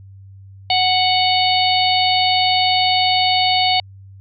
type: harmonic tone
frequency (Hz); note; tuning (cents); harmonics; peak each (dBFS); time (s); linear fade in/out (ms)
740; F#5; 0; 1 / 3 / 4 / 5 / 6; -16 / -22 / -20 / -21 / -20; 0.7-3.8; 2
effects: added 97 Hz sine -37 dBFS peak until 4.2 s + MP3 96 kbps